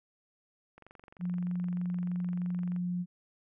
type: click train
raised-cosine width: 0.5 ms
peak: -37 dBFS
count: 47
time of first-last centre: 0.78-2.763 s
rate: 23.2 Hz
type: tone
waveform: sine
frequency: 177.7 Hz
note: F3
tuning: 30 cents sharp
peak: -30 dBFS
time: 1.19-3.06 s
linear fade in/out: 50 ms
effects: none